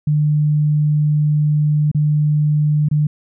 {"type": "tone with dropouts", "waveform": "sine", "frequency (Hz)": 150, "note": "D3", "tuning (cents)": 37, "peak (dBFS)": -12, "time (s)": [0.07, 3.07], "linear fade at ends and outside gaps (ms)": 5, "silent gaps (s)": [[1.915, 1.947], [2.887, 2.912]], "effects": []}